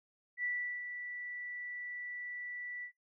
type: tone with ADSR envelope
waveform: sine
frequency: 1963 Hz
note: B6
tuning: 11 cents flat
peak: -32 dBFS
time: 0.37-2.92 s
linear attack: 69 ms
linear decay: 380 ms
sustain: -8 dB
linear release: 85 ms
effects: noise-tail reverb RT60 0.2 s tail -20 dB re dry